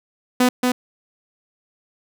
sawtooth tone with echo, 250 Hz, B3, 21 cents sharp, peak -9 dBFS, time 0.4-0.49 s, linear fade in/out 5 ms, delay 230 ms, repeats 1, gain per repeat -3 dB, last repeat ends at 0.72 s, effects none

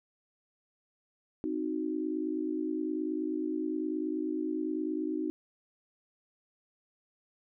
sine chord, C diminished, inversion none, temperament equal, 261.6 / 311.1 / 370 Hz, C4 / Eb4 / Gb4, 0 / 0 / 0 cents, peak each -37 / -32 / -37 dBFS, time 1.44-5.3 s, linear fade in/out 0 ms, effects none

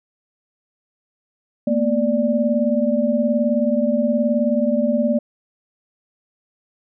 sine tone cluster, 223.8 / 242.7 / 587 Hz, A3 / B3 / D5, +30 / -30 / -1 cents, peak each -20 dBFS, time 1.67-5.19 s, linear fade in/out 5 ms, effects none

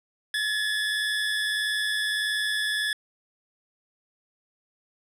25% pulse tone pair together, 1709 / 1810.6 Hz, G#6 / A6, +49 / +49 cents, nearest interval minor second, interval 100 cents, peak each -21 / -31 dBFS, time 0.34-2.93 s, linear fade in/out 2 ms, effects low-pass 10000 Hz 12 dB/octave

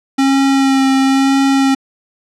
square tone with vibrato, 270 Hz, C#4, 45 cents flat, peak -10 dBFS, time 0.18-1.75 s, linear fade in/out 10 ms, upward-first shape sine, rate 1 Hz, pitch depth 17 cents each way, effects low-pass 8000 Hz 12 dB/octave

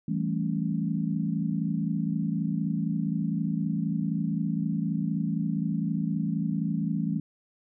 sine chord, A dominant seventh, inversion second, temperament equal, 164.81 / 196 / 220 / 277.2 Hz, E3 / G3 / A3 / C#4, 0 / 0 / 0 / 0 cents, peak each -29 / -31 / -31 / -34 dBFS, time 0.08-7.2 s, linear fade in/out 5 ms, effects none

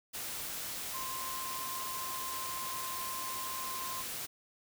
sine tone in noise, 1046.5 Hz, C6, in tune, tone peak -40 dBFS, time 0.93-4.03 s, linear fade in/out 20 ms, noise white, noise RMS -40 dBFS, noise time 0.13-4.27 s, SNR -3 dB, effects none

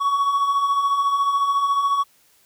triangle beating tone pair, 1108.7 / 1122.7 Hz, C#6 / C#6, 0 / +22 cents, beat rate 14 Hz, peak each -25 / -16 dBFS, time 0-2.04 s, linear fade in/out 20 ms, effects white hiss -58 dBFS RMS until 2.45 s

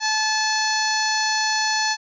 harmonic tone with a mistuned harmonic, 866 Hz, A5, 28 cents flat, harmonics 1 / 2 / 3 / 4 / 5 / 6 / 7 / 8, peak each -24 / -24 / -32 / -36 / -25 / -31 / -29 / -36 dBFS, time 0-1.97 s, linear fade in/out 50 ms, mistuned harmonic 6, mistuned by +23 cents, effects none

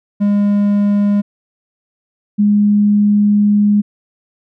triangle / sine tone pair in turn, 203.9 / 206.6 Hz, G#3 / G#3, -32 / -9 cents, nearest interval unison, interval 23 cents, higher second, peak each -8 dBFS, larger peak neither, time 0.2-1.22 / 2.38-3.82 s, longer second, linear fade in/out 20 ms, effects none

